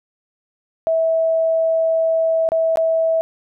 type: tone with dropouts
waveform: sine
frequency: 651 Hz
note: E5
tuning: 22 cents flat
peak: -14 dBFS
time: 0.87-3.21 s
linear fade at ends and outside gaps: 0 ms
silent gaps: 2.489-2.519 / 2.758-2.772 s
effects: none